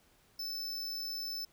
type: tone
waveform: square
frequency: 5274 Hz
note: E8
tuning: in tune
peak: -37 dBFS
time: 0.39-1.45 s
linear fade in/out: 5 ms
effects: pink hiss -67 dBFS RMS until 1.52 s